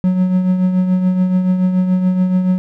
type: tone with tremolo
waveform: triangle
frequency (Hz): 184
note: F#3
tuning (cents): -9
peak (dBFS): -7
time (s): 0.04-2.58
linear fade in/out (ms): 0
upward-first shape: triangle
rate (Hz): 7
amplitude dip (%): 55
effects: none